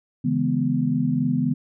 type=chord; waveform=sine; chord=C# minor seventh; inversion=none; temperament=equal with one note detuned; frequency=138.59 / 162.08 / 207.7 / 246.9 Hz; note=C#3 / E3 / G#3 / B3; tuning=0 / -29 / 0 / 0 cents; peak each=-26 / -25 / -28 / -22 dBFS; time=0.24-1.54 s; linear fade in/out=10 ms; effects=none